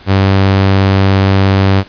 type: tone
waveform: sawtooth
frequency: 97 Hz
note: G2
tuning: 18 cents flat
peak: -3 dBFS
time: 0.06-1.84 s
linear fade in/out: 50 ms
effects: pink hiss -38 dBFS RMS until 1.88 s + resampled to 11025 Hz